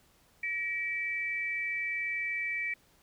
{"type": "tone pair together", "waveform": "sine", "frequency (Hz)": [1909, 2312], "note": ["A#6", "D7"], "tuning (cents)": [41, -28], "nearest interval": "minor third", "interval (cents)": 331, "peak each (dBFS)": [-36, -32], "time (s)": [0.43, 2.74], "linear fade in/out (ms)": 5, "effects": ["pink hiss -65 dBFS RMS until 3.02 s"]}